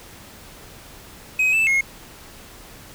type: tone with pitch steps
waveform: triangle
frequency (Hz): 2529 / 2639 / 2158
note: D#7 / E7 / C#7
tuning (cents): +28 / +1 / -47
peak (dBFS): -14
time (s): 1.39-1.81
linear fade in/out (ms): 5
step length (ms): 140
effects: pink hiss -43 dBFS RMS until 2.94 s